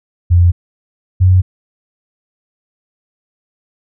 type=tone pair in turn; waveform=sine; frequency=87.31 / 92.31 Hz; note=F2 / F#2; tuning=0 / -4 cents; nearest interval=minor second; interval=96 cents; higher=second; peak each=-5 dBFS; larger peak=neither; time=0.3-0.52 / 1.2-1.42 s; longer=neither; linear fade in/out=20 ms; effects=none